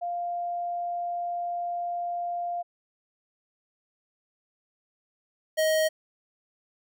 sine / square tone pair in turn, 698.5 / 629.1 Hz, F5 / D#5, 0 / +19 cents, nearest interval major second, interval 181 cents, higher first, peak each -28 / -22 dBFS, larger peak second, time 0.01-2.63 / 5.57-5.89 s, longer first, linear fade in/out 20 ms, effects none

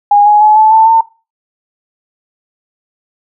sine tone with pitch steps, 820 / 835.8 / 851.9 / 868.3 / 885 / 902 Hz, G#5 / G#5 / G#5 / A5 / A5 / A5, -22 / +11 / +44 / -23 / +10 / +43 cents, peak -3 dBFS, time 0.11-1.01 s, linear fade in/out 5 ms, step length 150 ms, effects noise-tail reverb RT60 0.3 s tail -19 dB re dry

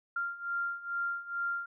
sine beating tone pair, 1390 / 1392.3 Hz, F6 / F6, -9 / -6 cents, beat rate 2.3 Hz, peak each -37 / -34 dBFS, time 0.16-1.66 s, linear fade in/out 5 ms, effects none

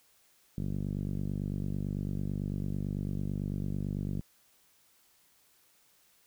5% pulse tone with low-pass filter, 49 Hz, G1, in tune, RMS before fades -34 dBFS, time 0.58-4.21 s, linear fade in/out 0 ms, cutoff 180 Hz, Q 1.5, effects white hiss -66 dBFS RMS until 6.26 s

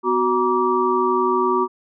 sine tone cluster, 250.1 / 370.8 / 949 / 1162 Hz, B3 / F#4 / A#5 / D6, +22 / +4 / +31 / -19 cents, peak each -26 / -19 / -22 / -21 dBFS, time 0.03-1.68 s, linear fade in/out 50 ms, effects none

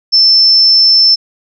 sine tone, 5310 Hz, E8, 12 cents sharp, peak -4 dBFS, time 0.12-1.16 s, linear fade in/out 20 ms, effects none

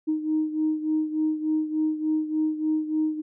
sine beating tone pair, 310 / 313.4 Hz, D#4 / D#4, -6 / +13 cents, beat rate 3.4 Hz, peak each -23 / -28 dBFS, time 0.07-3.22 s, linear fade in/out 20 ms, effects tanh soft clip ceiling -15 dBFS

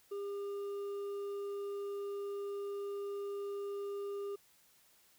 triangle tone with hard clipping, 402.1 Hz, G4, 44 cents sharp, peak -39 dBFS, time 0.11-4.36 s, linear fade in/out 10 ms, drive 8 dB, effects white hiss -67 dBFS RMS until 5.18 s

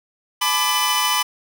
sawtooth tone cluster, 855 / 997 / 1184 / 3005 / 5220 Hz, A5 / B5 / D6 / F#7 / E8, -50 / +16 / +14 / +26 / -18 cents, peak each -24 / -18 / -20 / -19 / -26 dBFS, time 0.41-1.23 s, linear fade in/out 10 ms, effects none

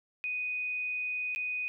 sine tone with dropouts, 2489 Hz, D#7, in tune, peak -31 dBFS, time 0.24-1.68 s, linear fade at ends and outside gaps 0 ms, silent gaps 1.349-1.36 s, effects none

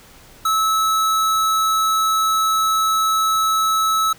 square tone, 1300 Hz, E6, 24 cents flat, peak -16 dBFS, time 0.45-4.13 s, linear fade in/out 5 ms, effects pink hiss -46 dBFS RMS until 4.18 s

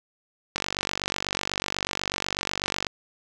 click train, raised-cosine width 0.2 ms, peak -8 dBFS, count 112, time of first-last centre 0.56-2.868 s, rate 48.1 Hz, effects none

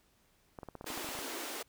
clicks, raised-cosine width 1 ms, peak -30 dBFS, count 12, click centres 0.588 / 0.632 / 0.687 / 0.753 / 0.811 / 0.843 / 0.903 / 0.975 / 1.045 / 1.089 / 1.152 / 1.189 s
pink high-pass noise, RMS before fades -41 dBFS, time 0.86-1.63 s, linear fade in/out 10 ms, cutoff 260 Hz, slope 48 dB/octave
effects pink hiss -70 dBFS RMS until 1.68 s

